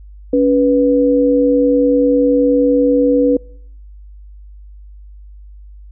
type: tone pair together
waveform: sine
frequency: 280.1 / 490.6 Hz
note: C#4 / B4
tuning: +18 / -12 cents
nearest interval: minor seventh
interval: 970 cents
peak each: -12 dBFS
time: 0.33-3.37 s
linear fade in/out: 5 ms
effects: noise-tail reverb RT60 0.7 s tail -26 dB re dry + added 50 Hz sine -34 dBFS peak until 5.91 s